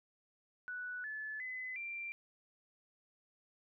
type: tone with pitch steps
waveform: sine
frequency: 1480 / 1729.8 / 2022 / 2363 Hz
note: F#6 / A6 / B6 / D7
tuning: 0 / -30 / +40 / +10 cents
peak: -40 dBFS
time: 0.68-2.12 s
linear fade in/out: 0 ms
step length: 360 ms
effects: none